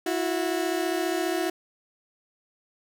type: tone pair together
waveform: 30% pulse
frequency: 329.6 / 364.4 Hz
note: E4 / F#4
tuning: 0 / -26 cents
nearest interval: major second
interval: 174 cents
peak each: -25 dBFS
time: 0.06-1.5 s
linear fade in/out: 5 ms
effects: none